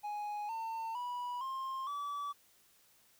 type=tone with pitch steps; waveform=triangle; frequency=832 / 902.1 / 978.1 / 1060.4 / 1149.8 Hz; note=G#5 / A5 / B5 / C6 / D6; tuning=+3 / +43 / -17 / +23 / -37 cents; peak=-35 dBFS; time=0.03-2.33 s; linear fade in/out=20 ms; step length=460 ms; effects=white hiss -67 dBFS RMS until 3.19 s